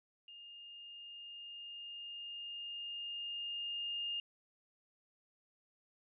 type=tone with level ramp; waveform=sine; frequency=2825 Hz; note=F7; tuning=19 cents sharp; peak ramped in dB=-51 to -36 dBFS; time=0.28-4.2 s; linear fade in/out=2 ms; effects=none